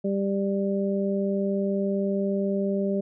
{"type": "harmonic tone", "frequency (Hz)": 197.3, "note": "G3", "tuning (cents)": 11, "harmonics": [1, 2, 3], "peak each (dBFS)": [-25, -28, -30], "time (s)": [0.04, 3.01], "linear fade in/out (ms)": 10, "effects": []}